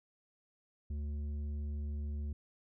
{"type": "tone with tanh clipping", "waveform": "sine", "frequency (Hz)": 73.42, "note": "D2", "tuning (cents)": 0, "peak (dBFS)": -37, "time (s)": [0.9, 2.33], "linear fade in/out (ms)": 5, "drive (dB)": 8, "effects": []}